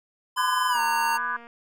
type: tone with pitch glide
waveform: square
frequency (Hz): 1020 to 919.3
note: C6 to A#5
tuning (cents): -44 to -24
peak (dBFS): -24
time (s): 0.36-1.18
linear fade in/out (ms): 20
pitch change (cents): -180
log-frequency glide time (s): 0.69-0.8
type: chord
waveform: sine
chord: G# half-diminished seventh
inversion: first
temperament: just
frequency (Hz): 996.7 / 1196.1 / 1495.1 / 1661.2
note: B5 / D6 / F#6 / G#6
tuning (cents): +16 / +31 / +18 / 0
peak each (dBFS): -31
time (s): 0.37-1.37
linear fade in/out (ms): 10
type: click train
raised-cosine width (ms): 0.5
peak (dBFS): -32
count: 170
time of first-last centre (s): 0.75-1.469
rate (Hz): 235
effects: none